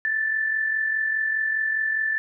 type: tone with amplitude modulation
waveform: sine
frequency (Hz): 1760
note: A6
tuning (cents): 0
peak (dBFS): -19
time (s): 0.05-2.18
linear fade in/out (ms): 0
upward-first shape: sine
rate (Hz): 44.9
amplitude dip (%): 50
effects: none